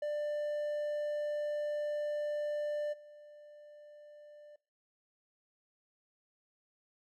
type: tone with level steps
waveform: triangle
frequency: 593 Hz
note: D5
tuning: 17 cents sharp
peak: -31 / -50 dBFS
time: 0.02-4.56 s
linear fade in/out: 5 ms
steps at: 2.92 s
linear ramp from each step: 20 ms
effects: noise-tail reverb RT60 0.4 s tail -23 dB re dry